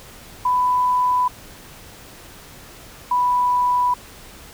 sine tone pair in turn, 996 / 987.4 Hz, B5 / B5, +14 / -1 cents, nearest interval unison, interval 15 cents, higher first, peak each -15 dBFS, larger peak neither, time 0.45-1.28 / 3.11-3.94 s, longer neither, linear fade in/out 5 ms, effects pink hiss -42 dBFS RMS until 4.53 s

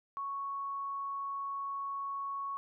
sine tone, 1108.7 Hz, C#6, in tune, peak -35 dBFS, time 0.17-2.57 s, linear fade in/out 0 ms, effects none

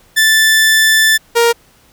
sawtooth tone pair in turn, 1760 / 468.3 Hz, A6 / A#4, 0 / +8 cents, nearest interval octave + major seventh, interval 2292 cents, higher first, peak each -4 dBFS, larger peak neither, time 0.16-1.18 / 1.35-1.53 s, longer first, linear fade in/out 20 ms, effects pink hiss -49 dBFS RMS until 1.92 s

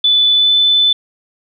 sine tone with pitch glide, 3485 to 3509 Hz, A7 to A7, -17 to -5 cents, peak -8 dBFS, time 0.04-0.93 s, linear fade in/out 5 ms, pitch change +12 cents, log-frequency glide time 0.35-0.52 s, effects none

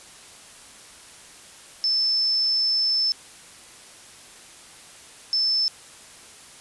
sine tone bursts at uneven times, 5274 Hz, E8, in tune, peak -19 dBFS, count 2, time 1.84-3.12 / 5.33-5.68 s, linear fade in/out 0 ms, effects white hiss -46 dBFS RMS until 6.6 s + resampled to 24000 Hz

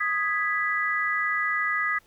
sine chord, G# minor, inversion second, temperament equal, 1244.5 / 1661.2 / 1975.5 Hz, D#6 / G#6 / B6, 0 / 0 / 0 cents, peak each -28 / -29 / -26 dBFS, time 0-1.99 s, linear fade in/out 10 ms, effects pink hiss -61 dBFS RMS until 2.06 s

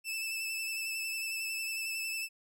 sawtooth tone with vibrato, 2637 Hz, E7, in tune, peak -31 dBFS, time 0.04-2.29 s, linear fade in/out 50 ms, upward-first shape sine, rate 11 Hz, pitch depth 23 cents each way, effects none

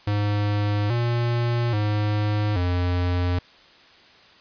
square tone with pitch steps, 103.4 / 119 / 104.9 / 89 Hz, G#2 / A#2 / G#2 / F2, -7 / +36 / +18 / +33 cents, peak -21 dBFS, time 0.07-3.39 s, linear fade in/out 5 ms, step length 830 ms, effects white hiss -51 dBFS RMS until 4.4 s + resampled to 11025 Hz

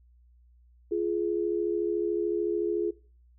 sine tone pair together, 345.1 / 418.8 Hz, F4 / G#4, -21 / +15 cents, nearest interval minor third, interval 336 cents, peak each -28 dBFS, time 0.91-2.91 s, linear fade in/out 10 ms, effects noise-tail reverb RT60 0.4 s tail -20 dB re dry + added 60 Hz sine -56 dBFS peak until 3.38 s

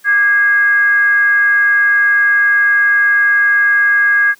sine tone with frequency modulation, 1642 Hz, G#6, 20 cents flat, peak -8 dBFS, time 0.04-4.35 s, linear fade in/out 50 ms, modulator 456 Hz, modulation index 0.33, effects white hiss -49 dBFS RMS until 4.39 s + high-pass 150 Hz 12 dB/octave

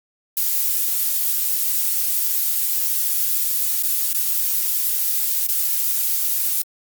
violet noise with dropouts, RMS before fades -20 dBFS, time 0.37-6.62 s, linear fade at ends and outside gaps 2 ms, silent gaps 3.826-3.834 / 4.131-4.145 / 5.468-5.486 s, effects Opus 32 kbps

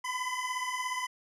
25% pulse beating tone pair, 1000 / 1017 Hz, B5 / C6, +21 / -50 cents, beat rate 17 Hz, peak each -31 / -31 dBFS, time 0.04-1.07 s, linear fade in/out 10 ms, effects low-pass 11000 Hz 12 dB/octave

